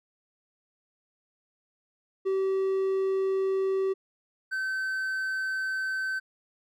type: tone pair in turn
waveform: triangle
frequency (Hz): 384.3 / 1537.2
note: G4 / G6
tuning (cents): -34 / -34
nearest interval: 2 octaves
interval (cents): 2400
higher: second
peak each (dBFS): -22 / -26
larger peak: first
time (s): 2.25-3.94 / 4.51-6.2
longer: neither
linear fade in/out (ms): 20
effects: none